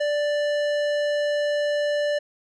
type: tone with tanh clipping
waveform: sine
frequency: 587.3 Hz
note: D5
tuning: in tune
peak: -23 dBFS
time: 0-2.19 s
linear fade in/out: 10 ms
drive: 16 dB
effects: none